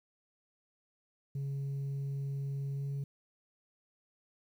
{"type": "tone with pitch glide", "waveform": "sine", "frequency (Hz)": [138.59, 139.55], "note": ["C#3", "C#3"], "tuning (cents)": [0, 12], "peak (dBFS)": -31, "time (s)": [1.35, 3.04], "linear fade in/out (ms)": 5, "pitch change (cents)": 12, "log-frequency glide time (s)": [2.74, 2.84], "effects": ["tanh soft clip ceiling -33 dBFS", "11-bit"]}